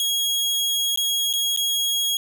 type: tone with dropouts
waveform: sawtooth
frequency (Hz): 3302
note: G#7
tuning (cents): -11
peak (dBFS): -17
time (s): 0-2.17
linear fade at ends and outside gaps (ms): 1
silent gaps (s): 0.96-0.974 / 1.329-1.336 / 1.563-1.573
effects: none